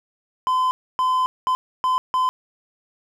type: tone bursts at uneven times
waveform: triangle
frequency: 1022 Hz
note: C6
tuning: 41 cents flat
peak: -15 dBFS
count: 5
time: 0.47-0.71 / 0.99-1.26 / 1.47-1.55 / 1.84-1.98 / 2.14-2.29 s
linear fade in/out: 0 ms
effects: none